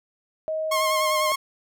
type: tone with pitch glide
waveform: sine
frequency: 630 to 615.6 Hz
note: D#5 to D#5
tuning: +21 to -19 cents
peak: -24 dBFS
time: 0.48-1.32 s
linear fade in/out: 0 ms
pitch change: -40 cents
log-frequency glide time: 0.81-1.16 s
type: tone with vibrato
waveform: sawtooth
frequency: 1071 Hz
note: C6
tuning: 40 cents sharp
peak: -18 dBFS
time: 0.71-1.36 s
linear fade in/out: 10 ms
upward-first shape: sine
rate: 10 Hz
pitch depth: 40 cents each way
effects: none